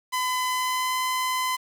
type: tone with pitch glide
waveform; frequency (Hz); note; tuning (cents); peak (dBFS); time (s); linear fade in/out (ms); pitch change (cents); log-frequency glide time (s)
sawtooth; 1011 to 1020.4; B5 to C6; +40 to -44; -20; 0.12-1.57; 20; +16; 0.48-0.97
effects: 8-bit